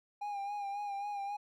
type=tone with vibrato; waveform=triangle; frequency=810 Hz; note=G#5; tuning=43 cents flat; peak=-34 dBFS; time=0.21-1.37 s; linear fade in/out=10 ms; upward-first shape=sine; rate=3.7 Hz; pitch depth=39 cents each way; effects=none